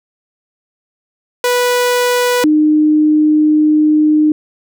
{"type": "tone pair in turn", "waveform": ["sawtooth", "sine"], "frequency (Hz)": [491.5, 305.1], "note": ["B4", "D#4"], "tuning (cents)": [-8, -34], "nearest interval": "minor sixth", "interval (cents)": 826, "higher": "first", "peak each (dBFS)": -7, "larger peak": "neither", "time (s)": [[1.44, 2.44], [2.44, 4.32]], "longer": "second", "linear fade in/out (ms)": 2, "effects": []}